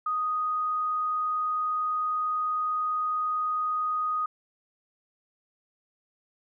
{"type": "tone", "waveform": "sine", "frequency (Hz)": 1244.5, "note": "D#6", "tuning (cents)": 0, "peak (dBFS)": -25, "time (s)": [0.06, 4.26], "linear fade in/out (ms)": 5, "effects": []}